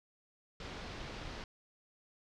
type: low-pass noise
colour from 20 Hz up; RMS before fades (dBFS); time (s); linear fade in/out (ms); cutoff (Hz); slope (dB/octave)
pink; -45; 0.6-1.44; 2; 5100; 24
effects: none